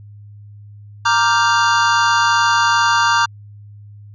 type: chord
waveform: square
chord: G minor seventh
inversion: first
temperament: equal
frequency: 932.3 / 1174.7 / 1396.9 / 1568 Hz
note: Bb5 / D6 / F6 / G6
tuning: 0 / 0 / 0 / 0 cents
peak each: -17 / -18 / -21 / -19 dBFS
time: 1.05-3.26 s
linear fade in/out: 10 ms
effects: added 103 Hz sine -36 dBFS peak until 4.14 s + resampled to 16000 Hz